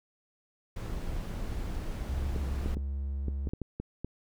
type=noise; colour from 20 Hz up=brown; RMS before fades=-35 dBFS; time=0.76-2.75 s; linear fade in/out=5 ms
type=tone; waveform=triangle; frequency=69 Hz; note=C#2; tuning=7 cents flat; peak=-29 dBFS; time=2.09-3.49 s; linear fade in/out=0 ms
type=clicks; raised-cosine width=3 ms; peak=-22 dBFS; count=9; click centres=2.362 / 2.66 / 2.77 / 3.283 / 3.472 / 3.535 / 3.617 / 3.8 / 4.046 s
effects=none